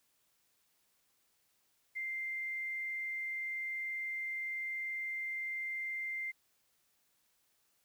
sine tone with quantisation, 2093 Hz, C7, in tune, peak -36 dBFS, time 1.95-6.32 s, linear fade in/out 20 ms, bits 11, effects white hiss -75 dBFS RMS until 7.84 s

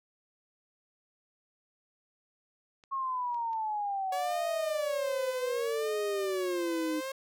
clicks, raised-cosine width 0.2 ms, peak -39 dBFS, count 6, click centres 2.838 / 3.345 / 3.532 / 4.317 / 4.697 / 5.117 s
sine exponential sweep, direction down, 1093 to 305 Hz, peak -30 dBFS, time 2.91-7.01 s, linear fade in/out 20 ms
sawtooth tone with vibrato, 560 Hz, C#5, 18 cents sharp, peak -31 dBFS, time 4.12-7.12 s, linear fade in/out 5 ms, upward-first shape sine, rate 0.65 Hz, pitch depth 180 cents each way
effects none

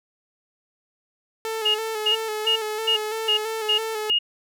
sawtooth tone with vibrato, 436.3 Hz, A4, 15 cents flat, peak -22 dBFS, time 1.45-4.1 s, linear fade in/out 0 ms, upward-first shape square, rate 3 Hz, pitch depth 34 cents each way
sine tone bursts, 2858 Hz, F7, 39 cents sharp, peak -17 dBFS, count 7, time 1.65-4.189 s, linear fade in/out 10 ms, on 97 ms, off 310 ms
effects none

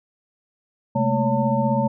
sine tone cluster, 131.3 / 212.1 / 227.6 / 562 / 901 Hz, C3 / G#3 / A#3 / C#5 / A5, +6 / +37 / -41 / +24 / +41 cents, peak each -24 dBFS, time 0.95-1.88 s, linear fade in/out 10 ms, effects none

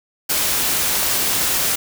white noise, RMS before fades -19 dBFS, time 0.29-1.76 s, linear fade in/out 10 ms, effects none

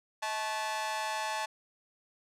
sawtooth tone with amplitude modulation, 869 Hz, A5, 22 cents flat, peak -24 dBFS, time 0.22-1.46 s, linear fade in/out 10 ms, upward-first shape sine, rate 232 Hz, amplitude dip 95%, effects low-pass 9000 Hz 12 dB/octave

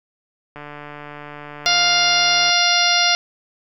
click train, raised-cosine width 0.5 ms, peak -20 dBFS, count 286, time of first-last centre 0.56-2.499 s, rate 147 Hz
harmonic tone, 701 Hz, F5, 6 cents sharp, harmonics 1 / 2 / 3 / 4 / 5 / 6 / 7 / 8, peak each -22 / -22 / -22 / -22 / -22 / -22 / -22 / -22 dBFS, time 1.66-3.15 s, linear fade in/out 0 ms
effects none

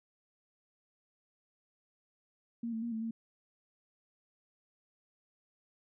sine tone with pitch steps, 232.9 / 223.8 / 235.2 / 222 / 227.1 Hz, A#3 / A3 / A#3 / A3 / A#3, -1 / +30 / +16 / +16 / -45 cents, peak -34 dBFS, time 2.63-3.11 s, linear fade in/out 5 ms, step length 96 ms, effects none

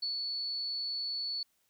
sine tone with ADSR envelope, 4435 Hz, C#8, in tune, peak -31 dBFS, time 0.02-1.43 s, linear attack 9 ms, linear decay 130 ms, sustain -2 dB, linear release 3 ms, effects white hiss -74 dBFS RMS until 1.69 s

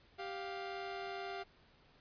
sawtooth tone pair together, 392 / 701.5 Hz, G4 / F5, 0 / +8 cents, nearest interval minor seventh, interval 1008 cents, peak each -40 / -40 dBFS, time 0.18-1.44 s, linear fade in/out 20 ms, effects pink hiss -66 dBFS RMS until 2 s + resampled to 11025 Hz

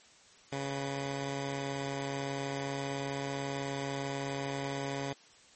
10% pulse tone pair together, 138.5 / 493.9 Hz, C#3 / B4, -1 / 0 cents, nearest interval octave + minor seventh, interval 2201 cents, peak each -26 / -37 dBFS, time 0.52-5.13 s, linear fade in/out 5 ms, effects white hiss -59 dBFS RMS until 5.55 s + MP3 32 kbps

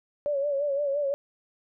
sine tone with vibrato, 568 Hz, C#5, 42 cents sharp, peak -24 dBFS, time 0.26-1.14 s, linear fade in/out 0 ms, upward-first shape sine, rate 5.8 Hz, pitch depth 66 cents each way, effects none

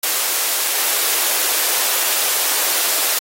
white high-pass noise, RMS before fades -18 dBFS, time 0.03-3.19 s, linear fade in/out 5 ms, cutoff 370 Hz, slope 24 dB/octave, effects AAC 48 kbps

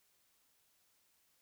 silence, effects white hiss -74 dBFS RMS until 1.41 s

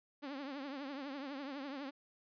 sawtooth tone with vibrato, 277.2 Hz, C#4, in tune, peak -38 dBFS, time 0.22-1.91 s, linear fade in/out 20 ms, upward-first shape triangle, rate 12 Hz, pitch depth 130 cents each way, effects resampled to 11025 Hz

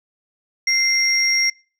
sine tone pair together, 2093 / 5593 Hz, C7 / F8, 0 / +2 cents, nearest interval octave + perfect fourth, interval 1702 cents, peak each -17 dBFS, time 0.67-1.5 s, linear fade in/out 5 ms, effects noise-tail reverb RT60 0.4 s tail -26 dB re dry + tanh soft clip ceiling -8 dBFS

